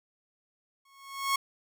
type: tone with exponential growth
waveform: sawtooth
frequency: 1097 Hz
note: C#6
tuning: 18 cents flat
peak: -19 dBFS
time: 0.85-1.36 s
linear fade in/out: 5 ms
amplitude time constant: 110 ms
effects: none